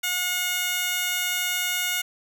15% pulse tone with high-pass filter, 721 Hz, F#5, 45 cents flat, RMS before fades -26 dBFS, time 0.03-2.02 s, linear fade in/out 10 ms, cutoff 2200 Hz, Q 0.62, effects none

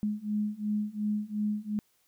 sine beating tone pair, 208.6 / 211.4 Hz, G#3 / G#3, +8 / +31 cents, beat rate 2.8 Hz, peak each -32 / -31 dBFS, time 0.03-1.79 s, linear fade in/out 0 ms, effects white hiss -70 dBFS RMS until 2.07 s

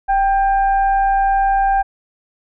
sine tone with frequency modulation, 784 Hz, G5, in tune, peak -12 dBFS, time 0.08-1.83 s, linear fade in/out 20 ms, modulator 813 Hz, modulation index 0.45, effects none

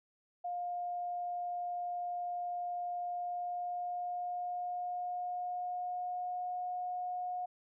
sine tone with pitch glide, 708 to 722.5 Hz, F5 to F#5, +23 to -41 cents, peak -35 dBFS, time 0.44-7.46 s, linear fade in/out 10 ms, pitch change +36 cents, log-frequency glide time 3.02-6.57 s, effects none

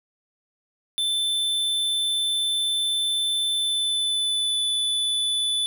square tone with pitch glide, 3532 to 3483 Hz, A7 to A7, +6 to -18 cents, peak -22 dBFS, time 0.98-5.66 s, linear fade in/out 0 ms, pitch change -24 cents, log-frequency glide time 3.53-4.62 s, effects none

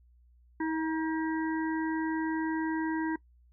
harmonic tone with a mistuned harmonic, 319.6 Hz, D#4, 47 cents sharp, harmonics 1 / 3 / 5 / 6, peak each -29 / -36 / -41 / -43 dBFS, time 0.6-3.16 s, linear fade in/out 5 ms, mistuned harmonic 3, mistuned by -18 cents, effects noise-tail reverb RT60 0.1 s tail -21 dB re dry + added 60 Hz sine -58 dBFS peak until 3.52 s

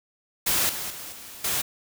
white noise with level steps, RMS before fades -23 / -32 / -38 / -42 / -26 dBFS, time 0.46-1.62 s, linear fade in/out 10 ms, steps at 0.69 / 0.9 / 1.12 / 1.44 s, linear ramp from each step 5 ms, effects none

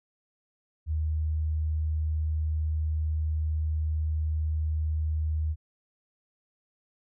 sine tone, 77.78 Hz, D#2, in tune, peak -25 dBFS, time 0.86-5.56 s, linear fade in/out 50 ms, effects none

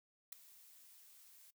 blue noise with ADSR envelope, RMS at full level -42 dBFS, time 0.32-1.51 s, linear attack 8 ms, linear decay 3 ms, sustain -20 dB, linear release 11 ms, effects noise-tail reverb RT60 0.1 s tail -21 dB re dry

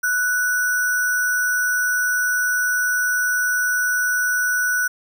sine tone with sample-and-hold, 1480 Hz, F#6, in tune, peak -17 dBFS, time 0.03-4.88 s, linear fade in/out 10 ms, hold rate 7350 Hz, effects none

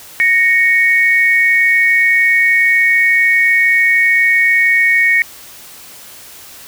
sine tone pair together, 1865.9 / 2219 Hz, A#6 / C#7, +1 / +1 cents, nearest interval minor third, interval 300 cents, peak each -11 dBFS, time 0.2-5.22 s, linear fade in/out 0 ms, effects white hiss -36 dBFS RMS until 6.67 s

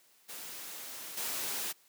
white noise with level steps, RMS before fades -44 / -36 dBFS, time 0.28-1.73 s, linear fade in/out 20 ms, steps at 1.17 s, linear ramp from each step 5 ms, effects white hiss -65 dBFS RMS until 1.88 s + high-pass 200 Hz 12 dB/octave

